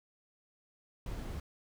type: noise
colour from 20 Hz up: brown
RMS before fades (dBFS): -40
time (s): 1.06-1.4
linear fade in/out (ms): 2
effects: none